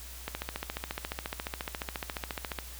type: click train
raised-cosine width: 0.3 ms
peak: -17 dBFS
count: 34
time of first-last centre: 0.28-2.588 s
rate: 14.3 Hz
effects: added 60 Hz sine -45 dBFS peak until 2.79 s + white hiss -47 dBFS RMS until 2.79 s